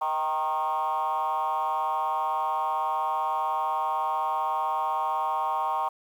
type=tone with frequency modulation; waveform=sine; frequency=932.3 Hz; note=A#5; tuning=in tune; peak=-23 dBFS; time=0.01-5.89 s; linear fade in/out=10 ms; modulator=151 Hz; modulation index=1.4; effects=tanh soft clip ceiling -21 dBFS + 9-bit